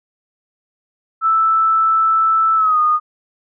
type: tone with pitch glide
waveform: sine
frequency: 1318.5 to 1230.2 Hz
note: E6 to D#6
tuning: 0 to -20 cents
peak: -11 dBFS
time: 1.21-3 s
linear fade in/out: 50 ms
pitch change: -120 cents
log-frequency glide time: 2.56-2.79 s
effects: none